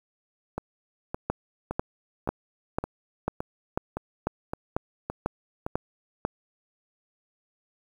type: two click trains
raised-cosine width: 1 ms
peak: -11 / -16 dBFS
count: 11 / 10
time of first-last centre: 1.3-6.25 / 0.58-5.665 s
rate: 2.02 / 1.77 Hz
effects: 8-bit